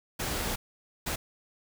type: noise bursts at uneven times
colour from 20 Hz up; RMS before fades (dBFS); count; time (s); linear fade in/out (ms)
pink; -32; 2; 0.19-0.56 / 1.06-1.16; 10
effects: none